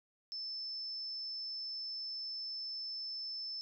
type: tone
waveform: sine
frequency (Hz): 5274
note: E8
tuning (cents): 0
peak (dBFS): -39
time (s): 0.32-3.61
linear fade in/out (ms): 0
effects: none